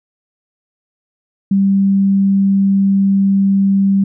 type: tone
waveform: sine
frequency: 196 Hz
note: G3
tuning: in tune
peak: -9 dBFS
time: 1.51-4.04 s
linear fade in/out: 5 ms
effects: none